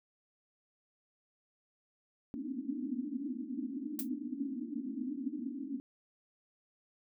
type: band-pass noise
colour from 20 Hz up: white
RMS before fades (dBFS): -39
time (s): 2.34-5.8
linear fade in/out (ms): 0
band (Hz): 230 to 300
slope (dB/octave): 96
type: noise with exponential decay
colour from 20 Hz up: violet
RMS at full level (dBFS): -33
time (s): 3.99-4.09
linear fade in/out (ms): 2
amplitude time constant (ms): 20
effects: none